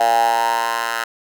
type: tone with high-pass filter sweep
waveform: 10% pulse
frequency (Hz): 115.9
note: A#2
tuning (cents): -10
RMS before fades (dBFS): -18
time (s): 0-1.04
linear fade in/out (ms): 5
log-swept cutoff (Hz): 740 to 1200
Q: 8.1
effects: none